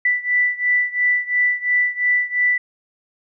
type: beating tone pair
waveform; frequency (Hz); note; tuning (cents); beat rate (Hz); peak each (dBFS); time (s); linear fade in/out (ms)
sine; 1975.5 / 1978.4; B6 / B6; 0 / +3; 2.9; -18 / -20; 0.05-2.58; 5
effects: none